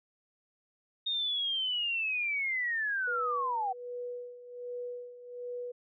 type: linear sweep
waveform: sine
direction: down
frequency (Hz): 3709 to 740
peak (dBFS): -29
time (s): 1.06-3.73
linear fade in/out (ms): 10
type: tone with tremolo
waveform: sine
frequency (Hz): 489.1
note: B4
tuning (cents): -17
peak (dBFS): -35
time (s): 3.07-5.72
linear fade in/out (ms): 10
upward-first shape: sine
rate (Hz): 1.3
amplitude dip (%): 75
effects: none